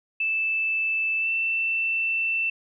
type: tone with pitch glide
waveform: sine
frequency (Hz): 2637 to 2672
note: E7 to E7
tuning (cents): 0 to +23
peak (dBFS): -22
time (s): 0.2-2.5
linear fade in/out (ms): 5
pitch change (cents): +23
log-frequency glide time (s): 1.19-1.29
effects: none